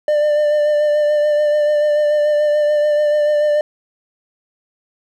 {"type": "tone with vibrato", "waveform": "triangle", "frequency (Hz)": 596, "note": "D5", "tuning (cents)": 25, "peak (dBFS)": -10, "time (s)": [0.08, 3.61], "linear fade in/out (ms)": 2, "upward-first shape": "sine", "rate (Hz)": 6.9, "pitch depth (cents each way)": 21, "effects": []}